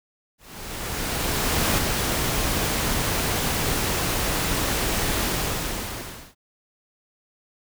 pink noise with ADSR envelope, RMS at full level -21 dBFS, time 0.38-6.35 s, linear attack 1400 ms, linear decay 5 ms, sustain -3 dB, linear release 1100 ms, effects none

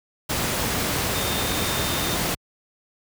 sine tone in noise, 3638 Hz, A#7, 43 cents flat, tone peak -32 dBFS, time 1.14-2.16 s, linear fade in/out 10 ms, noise pink, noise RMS -24 dBFS, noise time 0.29-2.35 s, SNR -11 dB, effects high-pass 60 Hz 12 dB/octave

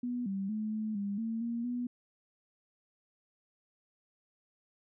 sine tone with pitch steps, 244.7 / 194.9 / 215.2 / 216.5 / 201.2 / 225.9 / 234.1 / 244.3 Hz, B3 / G3 / A3 / A3 / G3 / A3 / A#3 / B3, -16 / -10 / -38 / -28 / +45 / +46 / +8 / -19 cents, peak -32 dBFS, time 0.03-1.87 s, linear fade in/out 5 ms, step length 230 ms, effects none

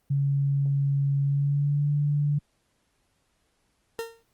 sine tone with pitch glide, 139.8 to 145.82 Hz, C#3 to D3, +15 to -12 cents, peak -21 dBFS, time 0.1-2.39 s, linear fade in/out 10 ms, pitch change +73 cents, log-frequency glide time 1.22-1.9 s
40% pulse tone with exponential decay, 458 Hz, A#4, 31 cents flat, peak -26 dBFS, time 3.99-4.23 s, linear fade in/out 0 ms, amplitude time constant 52 ms
effects pink hiss -71 dBFS RMS until 4.33 s + Opus 32 kbps

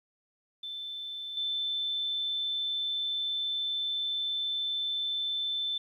sine tone with level steps, 3533 Hz, A7, 6 cents sharp, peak -36 / -29 dBFS, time 0.63-5.78 s, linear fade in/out 5 ms, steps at 1.37 s, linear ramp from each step 2 ms, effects 11-bit

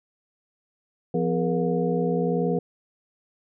sine tone cluster, 172.6 / 254.8 / 416.2 / 477.1 / 717 Hz, F3 / C4 / G#4 / A#4 / F5, -20 / -46 / +4 / +40 / +45 cents, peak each -25 / -29 / -28 / -26 / -34 dBFS, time 1.14-2.59 s, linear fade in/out 5 ms, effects none

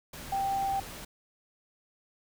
sine tone in noise, 784 Hz, G5, in tune, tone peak -27 dBFS, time 0.32-0.8 s, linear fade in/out 5 ms, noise pink, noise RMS -43 dBFS, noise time 0.13-1.05 s, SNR +13 dB, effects none

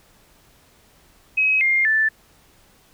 sine tone with pitch steps, 2547 / 2117 / 1759.9 Hz, D#7 / C7 / A6, +40 / +20 / 0 cents, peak -15 dBFS, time 1.37-2.09 s, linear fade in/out 10 ms, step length 240 ms, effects pink hiss -55 dBFS RMS until 2.93 s

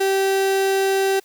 35% pulse tone, 387.8 Hz, G4, 19 cents flat, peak -15 dBFS, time 0-1.2 s, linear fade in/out 10 ms, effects white hiss -55 dBFS RMS until 1.24 s

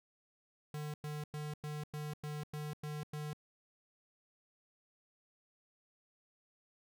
square tone bursts, 150 Hz, D3, 37 cents sharp, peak -40 dBFS, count 9, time 0.74-3.332 s, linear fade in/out 2 ms, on 200 ms, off 99 ms, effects none

